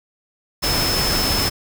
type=tone in noise; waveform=sine; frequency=5240 Hz; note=E8; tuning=11 cents flat; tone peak=-21 dBFS; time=0.62-1.5 s; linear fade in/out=20 ms; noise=pink; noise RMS=-21 dBFS; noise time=0.62-1.5 s; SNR=-3 dB; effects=none